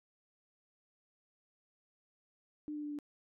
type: tone with pitch steps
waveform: sine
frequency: 300 / 297.4 / 294.8 / 292.3 Hz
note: D4 / D4 / D4 / D4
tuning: +37 / +22 / +7 / -8 cents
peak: -38 dBFS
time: 2.68-2.988 s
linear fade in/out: 0 ms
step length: 77 ms
effects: none